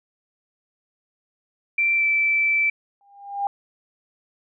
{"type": "tone with pitch glide", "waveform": "sine", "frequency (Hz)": [2349, 2325], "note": ["D7", "D7"], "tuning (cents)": [0, -18], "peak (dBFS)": -17, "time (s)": [1.78, 2.7], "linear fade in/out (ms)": 5, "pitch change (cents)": -18, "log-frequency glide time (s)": [1.95, 2.04]}
{"type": "tone with exponential growth", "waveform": "sine", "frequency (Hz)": 803, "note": "G5", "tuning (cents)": 41, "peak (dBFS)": -18, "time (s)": [3.01, 3.47], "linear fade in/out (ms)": 1, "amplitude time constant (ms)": 99}
{"effects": []}